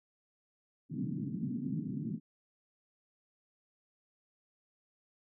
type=band-pass noise; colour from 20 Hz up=white; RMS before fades=-37 dBFS; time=0.89-2.2 s; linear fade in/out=50 ms; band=130 to 280 Hz; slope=48 dB/octave; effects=none